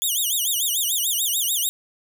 5% pulse tone with vibrato, 3300 Hz, G#7, 12 cents flat, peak -13 dBFS, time 0.02-1.69 s, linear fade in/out 0 ms, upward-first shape sine, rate 6.8 Hz, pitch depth 240 cents each way, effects none

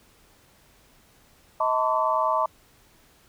sine tone cluster, 636 / 893 / 1023 / 1142 Hz, D#5 / A5 / C6 / D6, +38 / +25 / -39 / -49 cents, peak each -26 dBFS, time 1.6-2.46 s, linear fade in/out 5 ms, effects pink hiss -58 dBFS RMS until 3.28 s

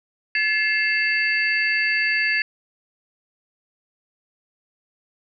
sine tone cluster, 1721 / 2120 / 2657 / 4599 Hz, A6 / C7 / E7 / D8, -39 / +22 / +13 / -37 cents, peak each -22 / -23 / -24 / -30 dBFS, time 0.35-2.42 s, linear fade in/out 2 ms, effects none

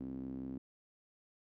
sawtooth tone with band-pass filter, 65.7 Hz, C2, 8 cents sharp, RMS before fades -43 dBFS, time 0-0.58 s, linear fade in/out 5 ms, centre 260 Hz, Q 5.1, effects none

